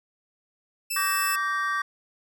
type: tone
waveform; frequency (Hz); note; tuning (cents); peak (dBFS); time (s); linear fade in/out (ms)
10% pulse; 2641; E7; +3; -18; 0.9-1.36; 10
type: chord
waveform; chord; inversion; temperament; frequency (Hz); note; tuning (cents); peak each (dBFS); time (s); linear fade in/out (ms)
triangle; G minor; second; equal with one note detuned; 1156.5 / 1568 / 1864.7; D6 / G6 / Bb6; -27 / 0 / 0; -25 / -28 / -29; 0.96-1.82; 5
effects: none